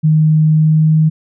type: tone with pitch glide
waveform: sine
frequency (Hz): 155.56 to 156.82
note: D#3 to D#3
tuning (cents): 0 to +14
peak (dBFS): -7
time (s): 0.03-1.1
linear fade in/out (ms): 20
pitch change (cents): +14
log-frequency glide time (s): 0.5-0.96
effects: none